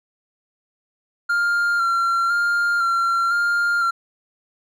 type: tone with vibrato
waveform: triangle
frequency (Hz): 1386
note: F6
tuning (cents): -14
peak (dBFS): -15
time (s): 1.29-3.91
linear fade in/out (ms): 10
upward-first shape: square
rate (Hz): 0.99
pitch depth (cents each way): 21
effects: none